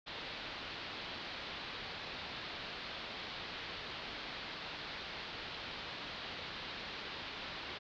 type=low-pass noise; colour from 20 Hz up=white; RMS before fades=-45 dBFS; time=0.06-7.79 s; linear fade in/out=20 ms; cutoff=4400 Hz; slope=48 dB/octave; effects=none